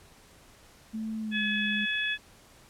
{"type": "tone with pitch glide", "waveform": "sine", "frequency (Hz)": [220, 207.7], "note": ["A3", "G#3"], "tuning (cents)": [0, 0], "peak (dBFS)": -31, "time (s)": [0.93, 1.86], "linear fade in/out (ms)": 20, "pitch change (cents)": -100, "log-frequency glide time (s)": [1.2, 1.44]}
{"type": "harmonic tone", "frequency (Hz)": 852, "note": "G#5", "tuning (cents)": 44, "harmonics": [2, 3, 4], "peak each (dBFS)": [-30, -32, -33], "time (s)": [1.31, 2.18], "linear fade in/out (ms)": 50}
{"effects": ["pink hiss -56 dBFS RMS until 2.69 s", "low-pass 12000 Hz 12 dB/octave"]}